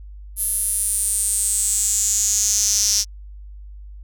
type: tone with high-pass filter sweep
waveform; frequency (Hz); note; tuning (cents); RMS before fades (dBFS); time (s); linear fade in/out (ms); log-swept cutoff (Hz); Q
sawtooth; 207.7; G#3; 0; -20; 0.36-3.05; 50; 11000 to 5600; 6.8
effects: added 50 Hz sine -35 dBFS peak until 4.03 s